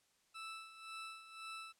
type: tone with tremolo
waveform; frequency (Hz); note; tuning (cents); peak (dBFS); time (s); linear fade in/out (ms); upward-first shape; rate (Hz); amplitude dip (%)
20% pulse; 1318.5; E6; 0; -40; 0.34-1.73; 20; sine; 1.9; 70
effects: white hiss -75 dBFS RMS until 1.79 s + low-pass 9000 Hz 12 dB/octave